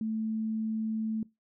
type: tone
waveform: sine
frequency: 220 Hz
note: A3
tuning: in tune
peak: -29 dBFS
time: 0.01-1.23 s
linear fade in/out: 2 ms
effects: noise-tail reverb RT60 0.2 s tail -21 dB re dry